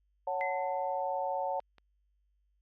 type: chord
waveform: sine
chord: F# minor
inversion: second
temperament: just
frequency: 555 / 740 / 888 Hz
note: C#5 / F#5 / A5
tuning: +2 / 0 / +16 cents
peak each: -35 dBFS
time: 0.27-1.6 s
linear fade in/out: 5 ms
type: tone with exponential decay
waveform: sine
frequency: 2050 Hz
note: C7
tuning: 36 cents flat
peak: -33 dBFS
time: 0.41-1.01 s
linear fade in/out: 0 ms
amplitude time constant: 130 ms
type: clicks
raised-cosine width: 0.3 ms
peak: -40 dBFS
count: 2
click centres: 1.603 / 1.783 s
effects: added 50 Hz sine -70 dBFS peak until 2.61 s